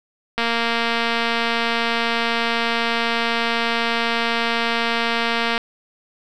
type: click train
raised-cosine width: 0.3 ms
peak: -5 dBFS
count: 1207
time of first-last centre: 0.38-5.578 s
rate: 232 Hz
effects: none